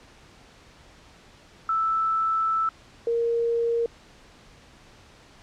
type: tone pair in turn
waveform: sine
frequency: 1318.5 / 466.2 Hz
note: E6 / A#4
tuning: 0 / 0 cents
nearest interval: octave + tritone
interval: 1800 cents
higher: first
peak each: -21 dBFS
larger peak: neither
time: 1.69-2.69 / 3.07-3.86 s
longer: first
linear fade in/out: 2 ms
effects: pink hiss -52 dBFS RMS until 5.42 s + low-pass 6000 Hz 12 dB/octave